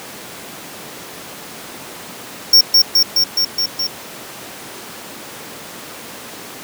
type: tone with echo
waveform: square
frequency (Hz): 5500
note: F8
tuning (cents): -27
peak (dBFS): -5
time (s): 2.53-2.61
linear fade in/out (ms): 5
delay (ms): 210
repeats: 6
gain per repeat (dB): -2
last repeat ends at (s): 3.87
effects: pink hiss -32 dBFS RMS until 6.63 s + high-pass 200 Hz 12 dB/octave